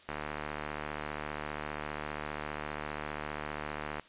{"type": "click train", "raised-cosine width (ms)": 0.5, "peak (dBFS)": -21, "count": 294, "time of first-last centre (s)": [0.09, 3.997], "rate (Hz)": 75, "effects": ["white hiss -57 dBFS RMS until 4.08 s", "resampled to 8000 Hz"]}